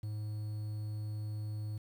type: tone with quantisation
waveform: triangle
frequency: 106.3 Hz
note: G#2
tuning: 41 cents sharp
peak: -34 dBFS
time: 0.03-1.78 s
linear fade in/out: 5 ms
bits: 10
effects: none